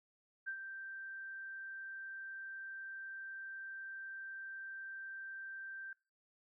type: tone with ADSR envelope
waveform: sine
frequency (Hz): 1568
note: G6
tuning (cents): 0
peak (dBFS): -37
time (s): 0.46-5.93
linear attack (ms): 23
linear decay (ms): 77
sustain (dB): -7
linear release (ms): 3
effects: noise-tail reverb RT60 0.3 s tail -22 dB re dry